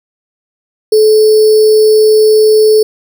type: tone with sample-and-hold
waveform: sine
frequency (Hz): 431.3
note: A4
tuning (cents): -35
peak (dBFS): -3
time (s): 0.92-2.83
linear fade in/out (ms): 5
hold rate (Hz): 4900
effects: none